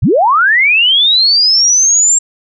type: linear sweep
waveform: sine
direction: up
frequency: 66.1 to 7500 Hz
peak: -6 dBFS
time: 0.02-2.19 s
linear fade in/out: 10 ms
effects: none